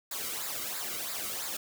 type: noise with flanger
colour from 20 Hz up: white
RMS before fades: -36 dBFS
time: 0.11-1.57 s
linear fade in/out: 5 ms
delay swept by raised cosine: 0.33 to 1.19 ms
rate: 3 Hz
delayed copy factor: -0.65
effects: none